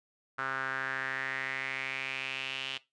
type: tone with band-pass filter sweep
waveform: sawtooth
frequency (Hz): 133.4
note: C3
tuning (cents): +34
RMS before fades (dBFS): -36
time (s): 0.38-2.78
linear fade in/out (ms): 10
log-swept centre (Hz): 1400 to 3000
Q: 4.9
effects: noise-tail reverb RT60 0.2 s tail -17 dB re dry + resampled to 22050 Hz